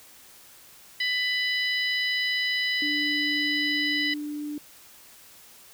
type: harmonic tone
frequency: 995 Hz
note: B5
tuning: 13 cents sharp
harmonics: 2 / 3 / 4 / 5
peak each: -26 / -30 / -32 / -34 dBFS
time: 1-4.14 s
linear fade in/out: 5 ms
type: tone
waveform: sine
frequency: 296.1 Hz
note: D4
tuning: 14 cents sharp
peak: -30 dBFS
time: 2.82-4.58 s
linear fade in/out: 2 ms
effects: white hiss -51 dBFS RMS until 5.73 s